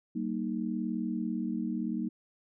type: chord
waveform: sine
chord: Eb major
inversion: first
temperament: equal with one note detuned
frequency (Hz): 192.52 / 233.1 / 311.1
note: G3 / Bb3 / Eb4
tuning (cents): -31 / 0 / 0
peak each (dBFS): -35 / -33 / -36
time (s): 0.15-2.09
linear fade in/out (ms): 10
effects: none